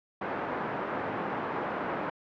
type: band-pass noise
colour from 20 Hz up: white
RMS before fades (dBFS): -33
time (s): 0.21-2.1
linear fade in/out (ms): 5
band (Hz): 170 to 1200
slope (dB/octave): 12
effects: low-pass 2000 Hz 12 dB/octave